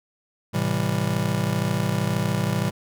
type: chord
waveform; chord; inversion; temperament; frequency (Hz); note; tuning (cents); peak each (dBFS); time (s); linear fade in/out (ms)
square; A minor seventh; none; just; 110 / 132 / 165 / 198; A2 / C3 / E3 / G3; 0 / +16 / +2 / +18; -28; 0.53-2.71; 20
effects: none